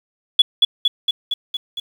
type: tone with echo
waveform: sine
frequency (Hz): 3400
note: G#7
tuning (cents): +40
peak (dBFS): -5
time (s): 0.39-0.42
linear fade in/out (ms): 5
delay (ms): 230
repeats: 6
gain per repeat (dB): -3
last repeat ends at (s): 1.8
effects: tanh soft clip ceiling -1 dBFS + 7-bit